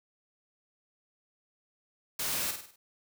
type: noise with echo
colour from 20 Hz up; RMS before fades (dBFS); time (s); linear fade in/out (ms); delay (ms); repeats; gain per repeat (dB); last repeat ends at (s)
white; -33; 2.19-2.51; 5; 50; 5; -6; 2.76
effects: none